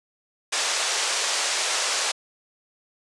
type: band-pass noise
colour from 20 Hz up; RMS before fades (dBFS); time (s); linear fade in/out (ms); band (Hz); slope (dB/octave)
white; -25; 0.52-2.12; 10; 450 to 7700; 24
effects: resampled to 24000 Hz